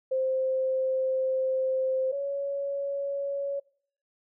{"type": "tone pair in turn", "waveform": "sine", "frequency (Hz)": [523.3, 559.4], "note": ["C5", "C#5"], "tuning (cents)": [0, 16], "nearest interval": "minor second", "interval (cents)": 116, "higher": "second", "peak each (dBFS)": [-24, -28], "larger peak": "first", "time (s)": [[0.11, 2.12], [2.12, 3.6]], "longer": "first", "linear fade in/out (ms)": 10, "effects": ["noise-tail reverb RT60 0.6 s tail -24 dB re dry"]}